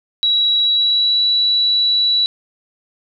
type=tone with pitch glide; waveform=sine; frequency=3891 to 3932 Hz; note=B7 to B7; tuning=-27 to -8 cents; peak=-12 dBFS; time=0.23-2.26 s; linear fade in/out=0 ms; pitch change=+19 cents; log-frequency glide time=0.59-1.23 s; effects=none